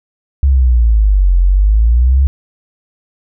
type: exponential two-way sweep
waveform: sine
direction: down then up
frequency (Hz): 69.9 to 43.65 to 69.9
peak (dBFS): -6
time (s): 0.43-2.27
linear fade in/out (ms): 0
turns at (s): 1.38
effects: none